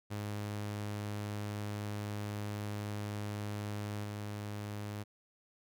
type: tone with level steps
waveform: sawtooth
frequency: 103.83 Hz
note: G#2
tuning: in tune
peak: -33 / -35 dBFS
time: 0.1-5.04 s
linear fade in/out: 20 ms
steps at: 4.04 s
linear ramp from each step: 2 ms
effects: none